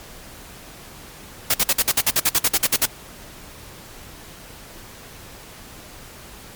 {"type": "noise bursts", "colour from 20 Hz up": "white", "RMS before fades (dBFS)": -17, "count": 15, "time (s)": [1.5, 2.857], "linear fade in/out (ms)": 5, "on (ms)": 41, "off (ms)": 53, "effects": ["pink hiss -41 dBFS RMS until 6.55 s", "MP3 96 kbps"]}